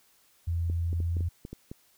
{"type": "tone with pitch glide", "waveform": "sine", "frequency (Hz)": [84.6, 85.53], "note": ["E2", "F2"], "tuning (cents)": [45, -36], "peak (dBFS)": -26, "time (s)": [0.47, 1.29], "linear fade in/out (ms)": 10, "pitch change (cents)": 19, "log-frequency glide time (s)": [1.07, 1.15]}
{"type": "clicks", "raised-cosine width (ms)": 3, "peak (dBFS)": -26, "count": 8, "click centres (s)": [0.699, 0.93, 1.003, 1.168, 1.207, 1.451, 1.53, 1.715]}
{"effects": ["white hiss -64 dBFS RMS until 1.97 s"]}